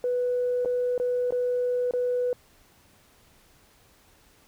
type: tone with dropouts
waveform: sine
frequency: 493.9 Hz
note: B4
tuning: in tune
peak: -22 dBFS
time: 0.04-2.33 s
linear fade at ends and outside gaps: 1 ms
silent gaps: 0.649-0.657 / 0.979-0.999 / 1.307-1.323 / 1.91-1.936 s
effects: tanh soft clip ceiling -18 dBFS + pink hiss -59 dBFS RMS until 4.47 s